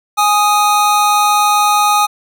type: tone pair together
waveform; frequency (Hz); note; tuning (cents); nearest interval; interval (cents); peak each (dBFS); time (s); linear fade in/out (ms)
square; 830.6 / 1244.5; G#5 / D#6; 0 / 0; perfect fifth; 700; -13; 0.17-2.07; 20
effects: none